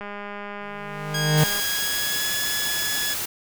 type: click train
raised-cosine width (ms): 0.5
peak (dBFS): -20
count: 325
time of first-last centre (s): 0.01-1.598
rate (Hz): 204
type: tone with exponential growth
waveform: 45% pulse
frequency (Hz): 153.2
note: D#3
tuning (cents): -27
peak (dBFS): -14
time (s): 0.61-1.44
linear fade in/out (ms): 5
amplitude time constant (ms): 180
type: tone with pitch glide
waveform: 15% pulse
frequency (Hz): 1635 to 1696.6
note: G#6 to G#6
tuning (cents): -28 to +36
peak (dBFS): -19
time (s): 1.14-3.14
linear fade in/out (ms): 5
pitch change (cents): +64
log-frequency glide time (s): 1.5-2.33
type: noise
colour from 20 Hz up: white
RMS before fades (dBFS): -28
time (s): 1.37-3.26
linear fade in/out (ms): 10
effects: none